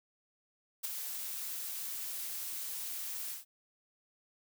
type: noise with ADSR envelope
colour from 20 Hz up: blue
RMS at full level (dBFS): -33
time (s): 0.83-3.45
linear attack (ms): 21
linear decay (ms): 6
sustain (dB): -7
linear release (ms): 140
effects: none